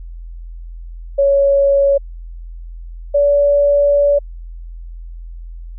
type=tone pair in turn; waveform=sine; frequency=558 / 573.4 Hz; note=C#5 / D5; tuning=+11 / -42 cents; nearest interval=unison; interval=47 cents; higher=second; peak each=-9 dBFS; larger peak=neither; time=1.18-1.98 / 3.14-4.19 s; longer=second; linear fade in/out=10 ms; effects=added 42 Hz sine -28 dBFS peak until 5.78 s